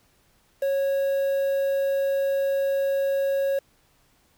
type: tone with quantisation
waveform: triangle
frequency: 550 Hz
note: C#5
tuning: 14 cents flat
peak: -19 dBFS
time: 0.62-3.59 s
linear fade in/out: 5 ms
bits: 7
effects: pink hiss -63 dBFS RMS until 4.37 s